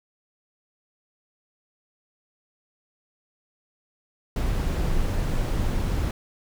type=noise; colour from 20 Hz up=brown; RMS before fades=-24 dBFS; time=4.36-6.11 s; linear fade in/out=2 ms; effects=none